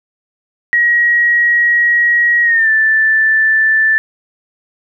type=tone with pitch glide; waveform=sine; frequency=1900 to 1762.6 Hz; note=A#6 to A6; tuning=+33 to +3 cents; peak=-8 dBFS; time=0.73-3.98 s; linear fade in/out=0 ms; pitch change=-130 cents; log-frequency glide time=2.43-2.7 s; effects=none